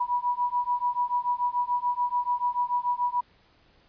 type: beating tone pair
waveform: sine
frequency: 973 / 979.9 Hz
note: B5 / B5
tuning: -26 / -14 cents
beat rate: 6.9 Hz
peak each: -27 dBFS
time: 0-3.21 s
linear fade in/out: 10 ms
effects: pink hiss -61 dBFS RMS until 3.88 s + resampled to 11025 Hz